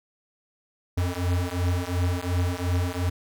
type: beating tone pair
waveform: square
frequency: 87.6 / 90.4 Hz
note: F2 / F#2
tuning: +6 / -40 cents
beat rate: 2.8 Hz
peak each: -27 dBFS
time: 0.97-3.1 s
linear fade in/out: 10 ms
effects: none